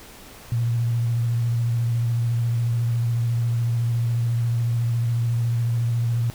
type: tone with vibrato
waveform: sine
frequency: 117.6 Hz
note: A#2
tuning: 16 cents sharp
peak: -19 dBFS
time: 0.52-6.3 s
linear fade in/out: 0 ms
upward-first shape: sine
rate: 14 Hz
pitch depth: 25 cents each way
effects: pink hiss -44 dBFS RMS until 6.34 s